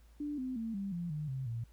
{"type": "tone with pitch steps", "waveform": "sine", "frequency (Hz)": [293.7, 257.2, 225.2, 197.16, 172.63, 151.15, 132.35, 115.88], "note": ["D4", "C4", "A3", "G3", "F3", "D#3", "C3", "A#2"], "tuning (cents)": [0, -30, 40, 10, -20, -50, 20, -10], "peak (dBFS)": -35, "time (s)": [0.2, 1.64], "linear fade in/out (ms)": 5, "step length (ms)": 180, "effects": ["added 56 Hz sine -57 dBFS peak until 1.72 s", "pink hiss -70 dBFS RMS until 1.72 s"]}